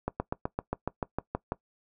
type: slowing click train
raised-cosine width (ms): 1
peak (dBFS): -15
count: 11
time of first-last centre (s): 0.08-1.521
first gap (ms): 120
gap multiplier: 1.04
effects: noise-tail reverb RT60 0.1 s tail -20 dB re dry